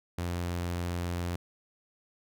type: tone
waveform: sawtooth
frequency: 87.31 Hz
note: F2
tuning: in tune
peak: -27 dBFS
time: 0.18-1.36 s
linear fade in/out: 5 ms
effects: none